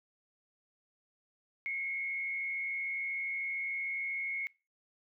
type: tone with frequency modulation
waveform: sine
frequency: 2178 Hz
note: C#7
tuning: 31 cents flat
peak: -33 dBFS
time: 1.66-4.47 s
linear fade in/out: 0 ms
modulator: 87 Hz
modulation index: 0.6
effects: noise-tail reverb RT60 0.3 s tail -24 dB re dry